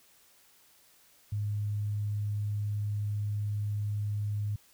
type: tone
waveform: sine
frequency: 103.83 Hz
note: G#2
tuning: in tune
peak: -29 dBFS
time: 1.32-4.56 s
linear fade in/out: 5 ms
effects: white hiss -62 dBFS RMS until 4.73 s

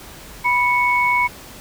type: tone pair together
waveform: sine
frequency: 983 / 2216 Hz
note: B5 / C#7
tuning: -8 / -1 cents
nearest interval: octave + major second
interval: 1407 cents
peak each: -17 dBFS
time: 0.44-1.28 s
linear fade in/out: 20 ms
effects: pink hiss -39 dBFS RMS until 1.6 s

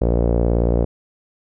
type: tone with low-pass filter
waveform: sawtooth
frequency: 58.27 Hz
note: A#1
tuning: in tune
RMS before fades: -17 dBFS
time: 0.01-0.85 s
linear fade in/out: 10 ms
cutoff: 520 Hz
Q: 2.7
effects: none

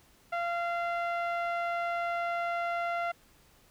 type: tone with low-pass filter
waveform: sawtooth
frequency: 689 Hz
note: F5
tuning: 24 cents flat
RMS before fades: -32 dBFS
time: 0.32-3.12 s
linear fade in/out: 10 ms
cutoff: 1900 Hz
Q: 1.4
effects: pink hiss -62 dBFS RMS until 3.7 s

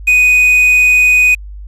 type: tone with quantisation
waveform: triangle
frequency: 2489 Hz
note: D#7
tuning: in tune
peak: -4 dBFS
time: 0.07-1.35 s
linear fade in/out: 10 ms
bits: 5
effects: added 50 Hz sine -26 dBFS peak until 1.67 s + resampled to 32000 Hz

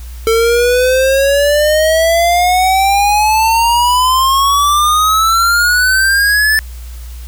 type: exponential sweep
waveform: square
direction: up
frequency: 446.4 to 1760 Hz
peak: -9 dBFS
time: 0.27-6.59 s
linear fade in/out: 0 ms
effects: added 60 Hz sine -25 dBFS peak until 7.27 s + white hiss -40 dBFS RMS until 7.27 s

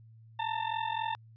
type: ring-modulated tone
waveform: 40% pulse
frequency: 897 Hz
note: A5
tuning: 33 cents sharp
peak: -27 dBFS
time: 0.39-1.15 s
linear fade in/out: 0 ms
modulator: 21.9 Hz
effects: added 112 Hz sine -52 dBFS peak until 1.36 s + resampled to 11025 Hz

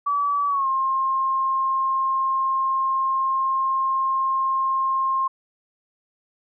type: tone with pitch glide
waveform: sine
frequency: 1147 to 1064 Hz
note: D6 to C6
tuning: -41 to +29 cents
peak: -19 dBFS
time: 0.06-5.28 s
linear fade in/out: 10 ms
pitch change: -130 cents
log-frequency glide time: 0.49-0.67 s
effects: none

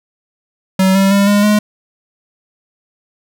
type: tone with pitch steps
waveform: square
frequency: 189.5 / 194.38 / 199.38 / 204.5 / 209.8 Hz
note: F#3 / G3 / G3 / G#3 / G#3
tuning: +42 / -14 / +30 / -26 / +18 cents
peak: -9 dBFS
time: 0.79-1.59 s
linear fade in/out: 5 ms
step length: 160 ms
effects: none

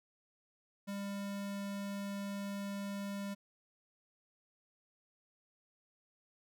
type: tone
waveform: square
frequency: 199.9 Hz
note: G3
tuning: 34 cents sharp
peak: -39 dBFS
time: 0.87-3.35 s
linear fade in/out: 20 ms
effects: none

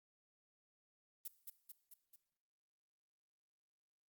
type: noise with echo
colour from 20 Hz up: violet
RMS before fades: -45 dBFS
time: 1.25-1.28 s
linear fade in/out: 5 ms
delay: 220 ms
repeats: 4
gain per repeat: -4 dB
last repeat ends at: 2.16 s
effects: noise-tail reverb RT60 0.8 s tail -17 dB re dry + Opus 32 kbps

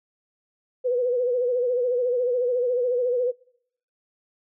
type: tone with vibrato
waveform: sine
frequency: 493.9 Hz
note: B4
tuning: in tune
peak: -20 dBFS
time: 0.84-3.32 s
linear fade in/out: 20 ms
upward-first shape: sine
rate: 14 Hz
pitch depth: 60 cents each way
effects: noise-tail reverb RT60 0.7 s tail -25 dB re dry

